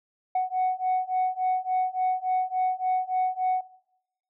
sine beating tone pair, 740 / 743.5 Hz, F#5 / F#5, 0 / +8 cents, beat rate 3.5 Hz, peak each -25 dBFS, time 0.35-3.61 s, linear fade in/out 5 ms, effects noise-tail reverb RT60 0.8 s tail -18 dB re dry + tanh soft clip ceiling -19 dBFS

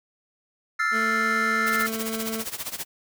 triangle chord, F major seventh, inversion third, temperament equal, 1318.5 / 1396.9 / 1760 / 2093 Hz, E6 / F6 / A6 / C7, 0 / 0 / 0 / 0 cents, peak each -25 / -25 / -25 / -27 dBFS, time 0.79-1.87 s, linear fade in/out 10 ms
25% pulse tone, 222.7 Hz, A3, 21 cents sharp, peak -25 dBFS, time 0.91-2.45 s, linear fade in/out 50 ms
white noise with tremolo, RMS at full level -30 dBFS, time 1.66-2.85 s, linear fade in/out 20 ms, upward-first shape sine, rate 15 Hz, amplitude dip 85%
effects none

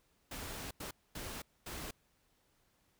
pink noise bursts at uneven times, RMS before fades -44 dBFS, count 4, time 0.31-0.71 / 0.8-0.91 / 1.15-1.42 / 1.66-1.91 s, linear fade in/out 5 ms, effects pink hiss -74 dBFS RMS until 2.99 s

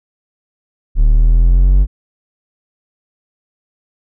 triangle exponential sweep, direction up, 36.05 to 49 Hz, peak -4 dBFS, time 0.95-1.87 s, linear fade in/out 50 ms, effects none

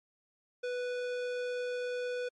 sine tone with tanh clipping, 493.9 Hz, B4, in tune, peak -35 dBFS, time 0.63-2.29 s, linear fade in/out 10 ms, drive 18 dB, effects MP3 48 kbps

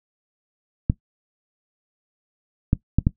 clicks, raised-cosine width 5 ms, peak -4 dBFS, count 4, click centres 0.899 / 2.731 / 2.986 / 3.069 s, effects noise-tail reverb RT60 0.1 s tail -18 dB re dry

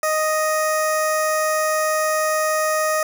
15% pulse tone with notch filter, 622.3 Hz, D#5, in tune, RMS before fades -20 dBFS, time 0.03-3.03 s, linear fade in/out 2 ms, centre 3000 Hz, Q 0.93, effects none

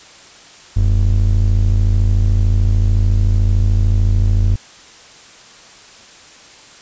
triangle ring-modulated tone, 67.8 Hz, C#2, 38 cents flat, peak -5 dBFS, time 0.76-4.56 s, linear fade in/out 10 ms, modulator 26.8 Hz, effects white hiss -41 dBFS RMS until 6.81 s + resampled to 16000 Hz

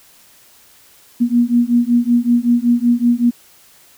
sine beating tone pair, 236.9 / 242.2 Hz, A#3 / B3, +28 / -34 cents, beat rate 5.3 Hz, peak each -14 dBFS, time 1.2-3.31 s, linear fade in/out 20 ms, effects white hiss -48 dBFS RMS until 3.97 s

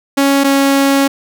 sawtooth tone pair in turn, 277.2 / 275.7 Hz, C#4 / C#4, 0 / -9 cents, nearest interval unison, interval 9 cents, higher first, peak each -5 / -5 dBFS, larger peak neither, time 0.17-0.44 / 0.44-1.08 s, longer second, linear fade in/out 10 ms, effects none

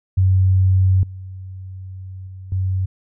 sine tone with level steps, 94 Hz, F#2, 28 cents sharp, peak -11 / -30 / -32 / -17 dBFS, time 0.17-2.86 s, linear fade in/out 10 ms, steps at 1.03 / 2.27 / 2.52 s, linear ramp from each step 2 ms, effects none

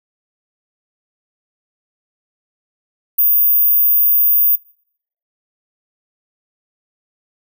sine tone, 14917 Hz, A#9, in tune, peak -9 dBFS, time 3.18-4.56 s, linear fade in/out 10 ms, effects noise-tail reverb RT60 0.7 s tail -26 dB re dry

